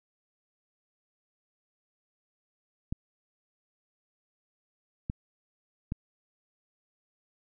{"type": "clicks", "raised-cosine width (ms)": 5, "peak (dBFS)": -19, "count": 3, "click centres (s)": [2.925, 5.099, 5.921], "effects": []}